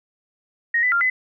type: tone with pitch steps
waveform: sine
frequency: 1871 / 1994 / 1392 / 2019 Hz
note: A#6 / B6 / F6 / B6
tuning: +6 / +16 / -6 / +38 cents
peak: -16 dBFS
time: 0.74-1.1 s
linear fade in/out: 5 ms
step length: 90 ms
effects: none